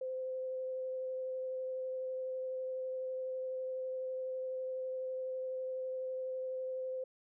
sine tone with vibrato, 517 Hz, C5, 21 cents flat, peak -36 dBFS, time 0.01-7.04 s, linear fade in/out 5 ms, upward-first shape sine, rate 12 Hz, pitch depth 9 cents each way, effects none

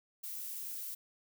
violet noise, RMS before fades -42 dBFS, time 0.23-0.95 s, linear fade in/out 10 ms, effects none

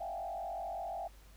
sine tone with frequency modulation, 729 Hz, F#5, 26 cents flat, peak -37 dBFS, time 0-1.08 s, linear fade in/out 10 ms, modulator 45.5 Hz, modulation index 1.8, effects added 50 Hz sine -55 dBFS peak until 1.36 s + pink hiss -63 dBFS RMS until 1.36 s

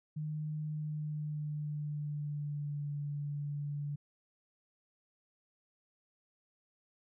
sine tone with pitch glide, 152.8 to 145.06 Hz, D#3 to D3, -31 to -21 cents, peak -35 dBFS, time 0.16-3.96 s, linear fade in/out 10 ms, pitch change -90 cents, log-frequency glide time 0.65-2.91 s, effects none

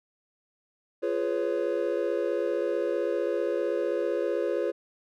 triangle chord, C# dominant seventh, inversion first, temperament just, 346.5 / 415.8 / 498.9 / 554.4 Hz, E#4 / G#4 / B4 / C#5, -14 / +2 / +17 / 0 cents, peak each -29 dBFS, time 1.02-4.72 s, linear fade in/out 20 ms, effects none

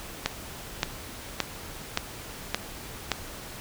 click train, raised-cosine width 0.2 ms, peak -6 dBFS, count 6, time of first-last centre 0.26-3.117 s, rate 1.75 Hz, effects pink hiss -41 dBFS RMS until 3.6 s

